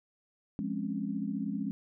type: chord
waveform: sine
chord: Db major seventh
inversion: first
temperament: equal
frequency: 174.61 / 207.7 / 261.6 / 277.2 Hz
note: F3 / Ab3 / C4 / Db4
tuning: 0 / 0 / 0 / 0 cents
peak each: -39 / -34 / -39 / -38 dBFS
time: 0.59-1.71 s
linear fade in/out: 0 ms
effects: none